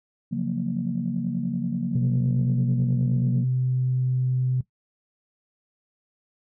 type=chord; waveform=sine; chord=Gb major seventh; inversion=second; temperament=equal with one note detuned; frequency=137.16 / 174.61 / 185 / 233.1 Hz; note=Db3 / F3 / Gb3 / Bb3; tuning=-18 / 0 / 0 / 0 cents; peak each=-31 / -29 / -29 / -27 dBFS; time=0.31-3.45 s; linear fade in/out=20 ms
type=tone; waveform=sine; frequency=127.9 Hz; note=C3; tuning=39 cents flat; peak=-20 dBFS; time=1.95-4.61 s; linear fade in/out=5 ms
effects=noise-tail reverb RT60 0.1 s tail -17 dB re dry + tanh soft clip ceiling -14 dBFS